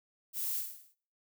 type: noise with echo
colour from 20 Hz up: violet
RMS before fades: -36 dBFS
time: 0.33-0.64 s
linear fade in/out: 50 ms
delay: 52 ms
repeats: 6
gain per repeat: -5 dB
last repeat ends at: 0.952 s
effects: noise-tail reverb RT60 0.5 s tail -22 dB re dry